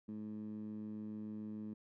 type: tone with band-pass filter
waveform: 15% pulse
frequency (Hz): 106.8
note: G#2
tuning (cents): +49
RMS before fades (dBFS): -45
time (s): 0.08-1.74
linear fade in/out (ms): 10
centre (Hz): 230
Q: 3.4
effects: none